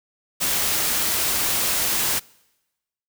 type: noise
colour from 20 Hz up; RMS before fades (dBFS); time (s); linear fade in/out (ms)
white; -22; 0.4-2.2; 20
effects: noise-tail reverb RT60 1.0 s tail -25 dB re dry